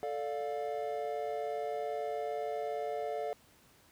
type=chord; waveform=triangle; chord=D minor; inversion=second; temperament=just; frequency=440.5 / 587.3 / 704.8 Hz; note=A4 / D5 / F5; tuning=+2 / 0 / +16 cents; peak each=-36 / -37 / -36 dBFS; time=0.03-3.33 s; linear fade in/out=0 ms; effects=pink hiss -63 dBFS RMS until 3.91 s + high-pass 60 Hz 12 dB/octave